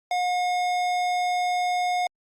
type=tone with tanh clipping; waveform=sine; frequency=720 Hz; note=F#5; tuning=47 cents flat; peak=-24 dBFS; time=0.11-2.07 s; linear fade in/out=2 ms; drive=17 dB; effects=Opus 48 kbps